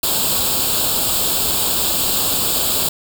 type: noise with comb filter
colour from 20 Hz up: white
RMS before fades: -18 dBFS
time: 0.03-2.89 s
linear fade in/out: 5 ms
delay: 0.25 ms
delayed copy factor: +0.8
effects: none